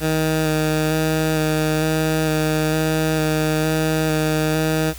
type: tone with vibrato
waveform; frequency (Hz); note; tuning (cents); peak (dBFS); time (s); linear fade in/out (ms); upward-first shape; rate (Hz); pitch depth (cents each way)
15% pulse; 156.4; D#3; +9; -11; 0-4.94; 50; square; 1.1; 12
effects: added 61 Hz sine -34 dBFS peak until 4.98 s + white hiss -39 dBFS RMS until 4.98 s

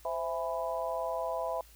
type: harmonic tone with a mistuned harmonic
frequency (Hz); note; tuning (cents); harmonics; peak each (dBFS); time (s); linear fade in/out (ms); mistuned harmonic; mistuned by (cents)
165.6; E3; +8; 3 / 4 / 5 / 6; -37 / -34 / -41 / -37; 0.05-1.61; 2; 3; +69
effects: added 55 Hz sine -56 dBFS peak until 1.75 s + white hiss -59 dBFS RMS until 1.75 s

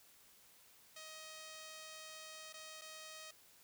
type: tone with dropouts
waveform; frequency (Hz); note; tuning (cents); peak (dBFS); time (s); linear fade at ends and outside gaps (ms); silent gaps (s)
5% pulse; 629; D#5; +19; -39; 0.96-3.31; 5; 2.527-2.539 / 2.812-2.817
effects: white hiss -65 dBFS RMS until 3.63 s

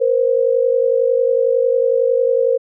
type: tone pair together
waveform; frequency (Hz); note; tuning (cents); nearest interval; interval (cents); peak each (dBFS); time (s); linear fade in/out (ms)
sine; 472.3 / 523.3; A#4 / C5; +23 / 0; major second; 177; -15; 0-2.58; 20
effects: none

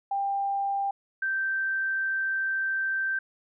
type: tone pair in turn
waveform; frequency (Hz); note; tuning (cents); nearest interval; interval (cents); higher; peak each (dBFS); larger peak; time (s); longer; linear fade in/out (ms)
sine; 794 / 1561.6; G5 / G6; +22 / -7; octave; 1171; second; -25; neither; 0.11-0.91 / 1.22-3.19; second; 5
effects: none

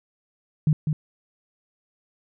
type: tone with echo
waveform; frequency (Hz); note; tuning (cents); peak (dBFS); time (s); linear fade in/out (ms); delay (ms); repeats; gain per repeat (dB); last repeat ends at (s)
sine; 152.8; D#3; -31; -15; 0.67-0.73; 2; 200; 1; -5; 0.93
effects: none

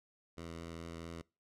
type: tone with vibrato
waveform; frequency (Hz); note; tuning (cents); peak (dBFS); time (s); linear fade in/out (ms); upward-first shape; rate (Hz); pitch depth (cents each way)
10% pulse; 83.4; E2; +21; -36; 0.37-1.22; 10; triangle; 4.5; 14
effects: noise-tail reverb RT60 0.3 s tail -24 dB re dry + low-pass 9000 Hz 12 dB/octave

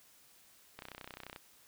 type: click train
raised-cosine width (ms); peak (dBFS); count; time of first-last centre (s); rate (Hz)
0.3; -29; 19; 0.79-1.361; 31.5
effects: white hiss -63 dBFS RMS until 1.67 s

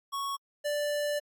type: tone pair in turn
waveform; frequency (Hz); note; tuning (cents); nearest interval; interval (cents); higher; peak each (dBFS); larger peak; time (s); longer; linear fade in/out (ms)
square; 1108.7 / 587.3; C#6 / D5; 0 / 0; major seventh; 1100; first; -32 / -29; second; 0.12-0.37 / 0.64-1.2; second; 20
effects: AAC 64 kbps

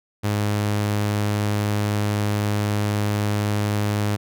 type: tone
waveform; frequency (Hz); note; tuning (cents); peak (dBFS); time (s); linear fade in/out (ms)
sawtooth; 103.9; G#2; +1; -16; 0.23-4.17; 20
effects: none

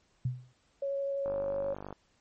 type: tone with exponential decay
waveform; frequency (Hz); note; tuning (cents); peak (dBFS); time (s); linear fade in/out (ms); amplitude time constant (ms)
sine; 125.8; B2; +32; -25; 0.25-0.53; 5; 60
type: tone with vibrato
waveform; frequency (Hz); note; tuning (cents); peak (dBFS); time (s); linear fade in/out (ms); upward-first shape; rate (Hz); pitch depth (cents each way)
sine; 554.4; C#5; 0; -30; 0.82-1.74; 5; triangle; 12; 9
type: click train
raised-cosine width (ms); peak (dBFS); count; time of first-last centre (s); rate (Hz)
1; -27; 34; 1.26-1.927; 49.5
effects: pink hiss -70 dBFS RMS until 2.2 s + MP3 32 kbps

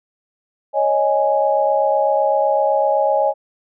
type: chord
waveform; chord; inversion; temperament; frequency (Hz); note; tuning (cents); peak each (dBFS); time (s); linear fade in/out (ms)
sine; C# suspended second; none; equal; 554.4 / 622.3 / 830.6; C#5 / D#5 / G#5; 0 / 0 / 0; -18; 0.73-3.34; 50
effects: none

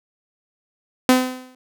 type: tone with exponential decay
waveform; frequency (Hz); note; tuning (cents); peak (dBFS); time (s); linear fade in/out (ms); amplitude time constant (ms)
sawtooth; 255.2; C4; -43; -5; 1.09-1.55; 1; 98
effects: none

